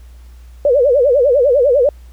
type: tone with vibrato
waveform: sine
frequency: 531 Hz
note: C5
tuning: 25 cents sharp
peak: -8 dBFS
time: 0.65-1.89 s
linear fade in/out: 2 ms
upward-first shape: sine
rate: 10 Hz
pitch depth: 200 cents each way
effects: added 60 Hz sine -35 dBFS peak until 2.12 s + pink hiss -53 dBFS RMS until 2.12 s